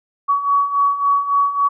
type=beating tone pair; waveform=sine; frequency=1127 / 1130.6 Hz; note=C#6 / C#6; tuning=+28 / +34 cents; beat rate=3.6 Hz; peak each=-20 / -15 dBFS; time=0.28-1.69 s; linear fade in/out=20 ms; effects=none